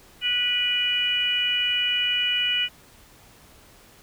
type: harmonic tone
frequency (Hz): 489.8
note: B4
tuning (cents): -14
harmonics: 3 / 4 / 5 / 6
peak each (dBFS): -33 / -33 / -27 / -22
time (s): 0.21-2.69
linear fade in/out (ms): 50
effects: pink hiss -52 dBFS RMS until 4.02 s